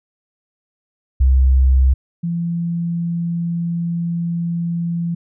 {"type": "tone pair in turn", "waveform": "sine", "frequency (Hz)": [65.41, 169.95], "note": ["C2", "F3"], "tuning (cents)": [0, -47], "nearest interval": "octave + perfect fourth", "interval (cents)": 1653, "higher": "second", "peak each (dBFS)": [-9, -18], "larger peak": "first", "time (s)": [[1.2, 1.94], [2.23, 5.15]], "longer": "second", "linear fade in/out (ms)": 10, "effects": []}